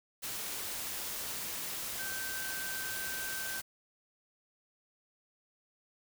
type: tone in noise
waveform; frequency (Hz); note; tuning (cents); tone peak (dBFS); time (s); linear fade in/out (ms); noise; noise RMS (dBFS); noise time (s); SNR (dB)
sine; 1549; G6; -21; -40; 1.98-3.61; 20; white; -39; 0.22-3.62; -4
effects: none